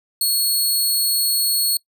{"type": "tone", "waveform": "15% pulse", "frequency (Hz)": 4343, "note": "C#8", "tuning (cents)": -36, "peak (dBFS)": -10, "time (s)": [0.21, 1.77], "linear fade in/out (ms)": 2, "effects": ["noise-tail reverb RT60 0.1 s tail -22 dB re dry"]}